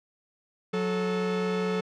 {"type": "tone pair together", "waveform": "45% pulse", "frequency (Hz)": [182.9, 435], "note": ["F#3", "A4"], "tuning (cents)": [-20, -20], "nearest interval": "octave + minor third", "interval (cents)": 1500, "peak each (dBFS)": [-29, -28], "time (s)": [0.73, 1.81], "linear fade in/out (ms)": 10, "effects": ["low-pass 4000 Hz 12 dB/octave"]}